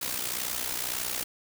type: noise with amplitude modulation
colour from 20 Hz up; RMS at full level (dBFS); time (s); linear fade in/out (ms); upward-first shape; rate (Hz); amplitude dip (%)
white; -29; 0.01-1.24; 10; sine; 61.8; 70
effects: none